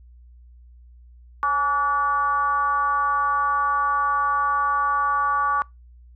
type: tone with frequency modulation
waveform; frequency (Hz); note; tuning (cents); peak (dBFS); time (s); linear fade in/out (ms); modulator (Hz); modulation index
sine; 1147; D6; -41; -18; 1.43-5.62; 0; 306; 0.68
effects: noise-tail reverb RT60 0.2 s tail -25 dB re dry + added 60 Hz sine -45 dBFS peak until 6.15 s